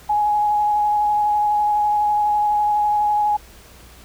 sine tone with vibrato, 836 Hz, G#5, 11 cents sharp, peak -15 dBFS, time 0.09-3.37 s, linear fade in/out 10 ms, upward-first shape square, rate 12 Hz, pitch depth 10 cents each way, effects added 60 Hz sine -47 dBFS peak until 4.04 s + pink hiss -46 dBFS RMS until 4.04 s

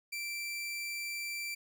sawtooth tone, 2344 Hz, D7, 4 cents flat, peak -33 dBFS, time 0.12-1.55 s, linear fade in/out 10 ms, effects none

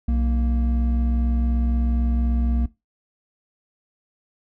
triangle tone pair together, 62 / 232.7 Hz, B1 / A#3, +7 / -3 cents, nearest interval octave + major seventh, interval 2290 cents, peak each -17 / -24 dBFS, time 0.08-2.66 s, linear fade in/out 5 ms, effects noise-tail reverb RT60 0.2 s tail -17 dB re dry

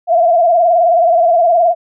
sine tone with vibrato, 684 Hz, F5, 36 cents flat, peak -7 dBFS, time 0.07-1.75 s, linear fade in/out 50 ms, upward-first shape sine, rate 19 Hz, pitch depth 83 cents each way, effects none

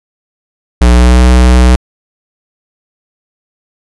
square tone with pitch glide, 60.3 to 62.07 Hz, B1 to B1, -41 to +9 cents, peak -3 dBFS, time 0.81-1.76 s, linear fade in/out 5 ms, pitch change +50 cents, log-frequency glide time 0.92-1.18 s, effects resampled to 24000 Hz

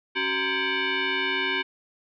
sine tone with frequency modulation, 376.8 Hz, F#4, 32 cents sharp, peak -23 dBFS, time 0.15-1.63 s, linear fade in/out 20 ms, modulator 653 Hz, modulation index 4.4, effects none

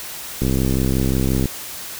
click train, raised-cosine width 3 ms, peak -7 dBFS, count 69, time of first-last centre 0.42-1.457 s, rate 65.6 Hz, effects white hiss -32 dBFS RMS until 1.99 s

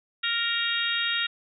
harmonic tone, 466.2 Hz, A#4, in tune, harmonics 3 / 4 / 5 / 6 / 7 / 8, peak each -31 / -31 / -36 / -31 / -33 / -29 dBFS, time 0.23-1.27 s, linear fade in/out 10 ms, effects none

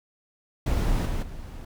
brown noise with level steps, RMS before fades -23 / -27 / -38 dBFS, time 0.66-1.65 s, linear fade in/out 5 ms, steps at 1.05 / 1.22 s, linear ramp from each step 10 ms, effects none

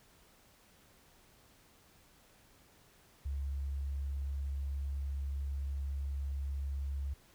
sine tone, 69.3 Hz, C#2, in tune, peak -34 dBFS, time 3.25-7.14 s, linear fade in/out 10 ms, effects pink hiss -64 dBFS RMS until 7.34 s

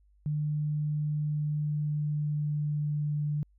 sine tone with pitch glide, 150 to 148.36 Hz, D3 to D3, +37 to +18 cents, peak -27 dBFS, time 0.26-3.43 s, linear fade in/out 0 ms, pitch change -19 cents, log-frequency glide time 1.26-3.19 s, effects added 50 Hz sine -60 dBFS peak until 3.58 s

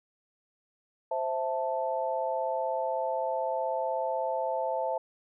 sine chord, A minor, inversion first, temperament equal, 523.3 / 659.3 / 880 Hz, C5 / E5 / A5, 0 / 0 / 0 cents, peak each -32 dBFS, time 1.11-4.98 s, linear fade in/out 5 ms, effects none

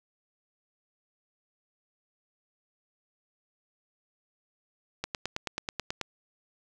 click train, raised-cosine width 0.2 ms, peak -14 dBFS, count 10, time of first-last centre 5.04-6.013 s, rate 9.25 Hz, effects none

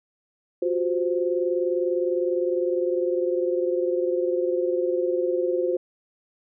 sine tone cluster, 356.5 / 376.4 / 519 Hz, F4 / F#4 / C5, +36 / +30 / -14 cents, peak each -24 / -29 / -25 dBFS, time 0.62-5.77 s, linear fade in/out 5 ms, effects none

